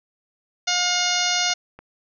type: harmonic tone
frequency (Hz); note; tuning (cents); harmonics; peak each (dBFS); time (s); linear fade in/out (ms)
715; F5; +41; 1 / 2 / 3 / 4 / 5 / 6 / 7 / 8 / 9; -28 / -28 / -28 / -28 / -28 / -28 / -28 / -28 / -28; 0.67-1.54; 10
type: clicks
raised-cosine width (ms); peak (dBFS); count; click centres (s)
0.5; -26; 2; 1.503 / 1.79
effects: none